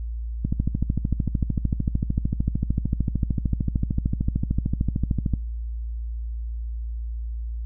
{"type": "click train", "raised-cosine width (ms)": 5, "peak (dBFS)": -10, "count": 66, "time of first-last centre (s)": [0.45, 5.337], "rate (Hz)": 13.3, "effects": ["noise-tail reverb RT60 0.5 s tail -25 dB re dry", "added 57 Hz sine -27 dBFS peak until 7.65 s"]}